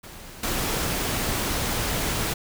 pink noise with level steps, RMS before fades -42 / -26 dBFS, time 0.03-2.34 s, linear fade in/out 10 ms, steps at 0.43 s, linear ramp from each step 5 ms, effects none

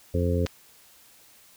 harmonic tone, 87.31 Hz, F2, in tune, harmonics 1 / 2 / 3 / 4 / 5 / 6, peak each -24 / -30 / -31 / -36 / -30 / -31 dBFS, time 0.14-0.46 s, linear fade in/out 5 ms
clicks, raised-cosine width 0.2 ms, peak -16 dBFS, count 2, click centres 0.463 / 0.467 s
effects white hiss -55 dBFS RMS until 1.56 s

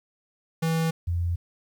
square / sine tone pair in turn, 162.9 / 86.29 Hz, E3 / F2, -20 / -20 cents, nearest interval major seventh, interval 1100 cents, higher first, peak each -23 dBFS, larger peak neither, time 0.62-0.91 / 1.07-1.36 s, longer neither, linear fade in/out 10 ms, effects 10-bit

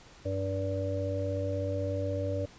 harmonic tone, 96.4 Hz, G2, 28 cents flat, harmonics 1 / 3 / 5 / 6, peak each -32 / -38 / -37 / -34 dBFS, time 0.25-2.46 s, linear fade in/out 10 ms, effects pink hiss -54 dBFS RMS until 2.58 s + resampled to 16000 Hz

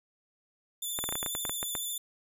5% pulse tone with vibrato, 3520 Hz, A7, in tune, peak -26 dBFS, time 0.82-1.98 s, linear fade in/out 5 ms, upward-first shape sine, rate 14 Hz, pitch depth 29 cents each way
clicks, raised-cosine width 0.5 ms, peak -19 dBFS, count 12, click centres 0.989 / 1.04 / 1.09 / 1.125 / 1.155 / 1.229 / 1.262 / 1.351 / 1.452 / 1.495 / 1.629 / 1.752 s
effects none

